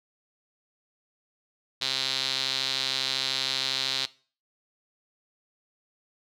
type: tone with band-pass filter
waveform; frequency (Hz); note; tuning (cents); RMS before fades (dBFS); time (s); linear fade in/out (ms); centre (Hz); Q
sawtooth; 132.8; C3; +26; -29; 1.81-4.06; 10; 4000; 4.2
effects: noise-tail reverb RT60 0.4 s tail -20 dB re dry